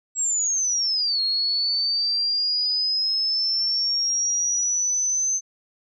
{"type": "linear two-way sweep", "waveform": "sine", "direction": "down then up", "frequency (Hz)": [7700, 4263, 6230], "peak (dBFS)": -20, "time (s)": [0.15, 5.41], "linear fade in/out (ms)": 50, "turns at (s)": 1.21, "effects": []}